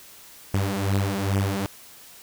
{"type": "beating tone pair", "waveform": "sawtooth", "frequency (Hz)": [97.2, 99.6], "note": ["G2", "G2"], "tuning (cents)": [-14, 28], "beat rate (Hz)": 2.4, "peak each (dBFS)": -21, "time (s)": [0.54, 1.66], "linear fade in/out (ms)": 0, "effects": ["white hiss -47 dBFS RMS until 2.22 s"]}